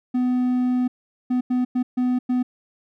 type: tone bursts at uneven times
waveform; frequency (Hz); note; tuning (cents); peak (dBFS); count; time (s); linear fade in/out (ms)
triangle; 250.3; B3; +23; -16; 6; 0.14-0.88 / 1.3-1.41 / 1.5-1.65 / 1.75-1.83 / 1.97-2.19 / 2.29-2.43; 10
effects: none